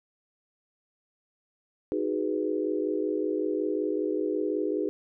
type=chord; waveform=sine; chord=G# minor seventh; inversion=second; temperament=equal; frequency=311.1 / 370 / 415.3 / 493.9 Hz; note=D#4 / F#4 / G#4 / B4; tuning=0 / 0 / 0 / 0 cents; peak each=-30 / -32 / -30 / -34 dBFS; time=1.92-4.89 s; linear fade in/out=0 ms; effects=none